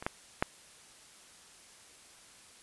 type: clicks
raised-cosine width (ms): 0.5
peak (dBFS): -26 / -15 / -11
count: 3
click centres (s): 0.025 / 0.065 / 0.425
effects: white hiss -56 dBFS RMS until 2.62 s + resampled to 24000 Hz